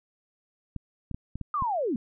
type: clicks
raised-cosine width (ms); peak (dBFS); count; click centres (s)
5; -22; 6; 0.763 / 1.113 / 1.145 / 1.356 / 1.413 / 1.623
type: linear sweep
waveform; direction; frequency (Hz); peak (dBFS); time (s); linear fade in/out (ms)
sine; down; 1244.5 to 206.6; -25; 1.54-1.96; 2
effects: none